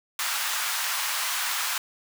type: high-pass noise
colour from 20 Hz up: pink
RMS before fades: -28 dBFS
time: 0.19-1.78 s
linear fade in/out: 2 ms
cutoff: 970 Hz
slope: 24 dB/octave
effects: none

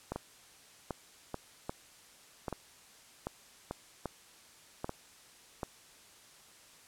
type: two click trains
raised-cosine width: 1 ms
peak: -22 / -21 dBFS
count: 5 / 8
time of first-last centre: 0.16-4.894 / 0.12-5.632 s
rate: 0.845 / 1.27 Hz
effects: white hiss -58 dBFS RMS until 6.87 s + low-pass 10000 Hz 12 dB/octave

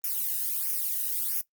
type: noise with flanger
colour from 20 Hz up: violet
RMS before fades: -29 dBFS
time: 0.04-1.41 s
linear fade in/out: 2 ms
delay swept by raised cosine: 0.24 to 0.91 ms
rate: 1.5 Hz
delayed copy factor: -0.95
effects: noise-tail reverb RT60 0.1 s tail -19 dB re dry + Opus 32 kbps

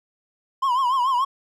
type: tone with vibrato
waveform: triangle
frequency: 1026 Hz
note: C6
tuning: 34 cents flat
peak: -16 dBFS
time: 0.62-1.25 s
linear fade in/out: 10 ms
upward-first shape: triangle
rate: 6.9 Hz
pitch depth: 140 cents each way
effects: none

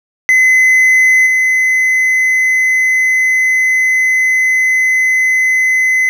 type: tone with level steps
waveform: triangle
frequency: 2036 Hz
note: C7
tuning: 48 cents flat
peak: -4 / -7 dBFS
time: 0.29-6.09 s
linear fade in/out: 0 ms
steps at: 1.26 s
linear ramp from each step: 10 ms
effects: none

